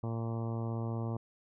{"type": "harmonic tone", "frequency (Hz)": 114.6, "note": "A#2", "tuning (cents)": -29, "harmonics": [1, 2, 3, 4, 5, 6, 7, 8, 9, 10], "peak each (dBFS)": [-34, -40, -44, -46, -48, -50, -51, -52, -53, -54], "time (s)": [0.03, 1.17], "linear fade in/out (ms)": 5, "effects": []}